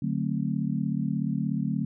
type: chord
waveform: sine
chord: D dominant seventh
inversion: none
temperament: just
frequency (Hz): 146.83 / 183.54 / 220.2 / 264.3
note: D3 / F#3 / A3 / C4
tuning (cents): 0 / -14 / +2 / +18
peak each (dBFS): -30 / -30 / -30 / -33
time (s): 0.02-1.85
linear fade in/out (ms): 5
effects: none